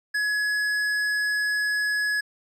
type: tone with tanh clipping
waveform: sine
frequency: 1688 Hz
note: G#6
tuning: 28 cents sharp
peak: -24 dBFS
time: 0.14-2.21 s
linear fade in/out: 10 ms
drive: 12 dB
effects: resampled to 32000 Hz